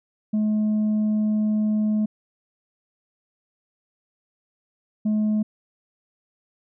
sine tone pair in turn, 213.4 / 213.4 Hz, G#3 / G#3, +47 / +47 cents, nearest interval unison, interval 0 cents, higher neither, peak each -16 dBFS, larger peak neither, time 0.33-2.06 / 5.05-5.43 s, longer first, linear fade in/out 10 ms, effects tanh soft clip ceiling -18 dBFS

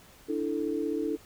sine chord, D suspended second, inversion none, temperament equal, 293.7 / 329.6 / 440 Hz, D4 / E4 / A4, 0 / 0 / 0 cents, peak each -32 dBFS, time 0.28-1.17 s, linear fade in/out 20 ms, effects pink hiss -55 dBFS RMS until 1.25 s

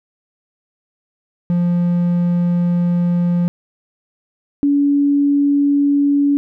triangle / sine tone pair in turn, 174.61 / 284.7 Hz, F3 / C#4, 0 / +46 cents, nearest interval minor sixth, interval 846 cents, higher second, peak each -11 dBFS, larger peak neither, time 1.5-3.48 / 4.63-6.37 s, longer first, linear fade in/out 0 ms, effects none

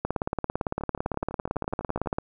two click trains, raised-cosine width 1 ms, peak -12 / -24 dBFS, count 39 / 16, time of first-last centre 0.05-2.185 / 0.81-2.06 s, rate 17.8 / 12 Hz, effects none

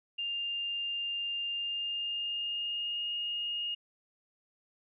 sine tone with pitch glide, 2802 to 2851 Hz, F7 to F7, +5 to +35 cents, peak -32 dBFS, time 0.18-3.75 s, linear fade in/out 10 ms, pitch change +30 cents, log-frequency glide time 1.51-3.09 s, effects none

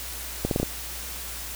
accelerating click train, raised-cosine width 2 ms, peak -10 dBFS, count 5, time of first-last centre 0.45-0.63 s, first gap 62 ms, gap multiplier 0.79, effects added 60 Hz sine -40 dBFS peak until 1.55 s + white hiss -36 dBFS RMS until 1.55 s

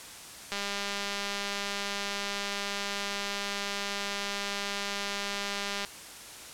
click train, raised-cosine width 0.2 ms, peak -16 dBFS, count 1072, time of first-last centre 0.52-5.848 s, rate 201 Hz, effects white hiss -45 dBFS RMS until 6.53 s + low-pass 10000 Hz 12 dB/octave

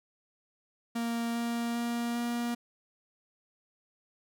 45% pulse tone with pitch steps, 233 / 234.6 / 236.3 / 237.9 Hz, A#3 / A#3 / A#3 / A#3, -1 / +11 / +24 / +35 cents, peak -30 dBFS, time 0.95-2.55 s, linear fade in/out 10 ms, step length 400 ms, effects none

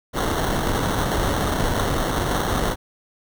pink noise with sample-and-hold, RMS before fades -22 dBFS, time 0.13-2.76 s, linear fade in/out 50 ms, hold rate 2450 Hz, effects none

